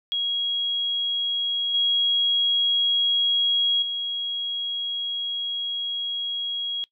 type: tone with level steps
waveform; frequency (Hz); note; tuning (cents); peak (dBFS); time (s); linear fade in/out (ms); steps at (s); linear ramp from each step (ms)
sine; 3300; G#7; -12; -22 / -18 / -25; 0.12-6.84; 0; 1.74 / 3.82; 5
effects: noise-tail reverb RT60 0.1 s tail -22 dB re dry